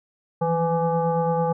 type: tone with frequency modulation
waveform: sine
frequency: 501 Hz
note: B4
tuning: 25 cents sharp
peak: -19 dBFS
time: 0.41-1.53 s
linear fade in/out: 10 ms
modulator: 337 Hz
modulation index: 1.3
effects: none